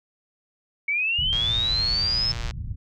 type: linear sweep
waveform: sine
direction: up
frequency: 2226 to 5274 Hz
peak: -21 dBFS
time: 0.88-2.32 s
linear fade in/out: 5 ms
type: low-pass noise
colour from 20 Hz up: pink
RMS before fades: -31 dBFS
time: 1.18-2.76 s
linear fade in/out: 10 ms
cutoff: 140 Hz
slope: 24 dB/octave
type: click train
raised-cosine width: 0.2 ms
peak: -18 dBFS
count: 139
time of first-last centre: 1.33-2.509 s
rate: 117 Hz
effects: none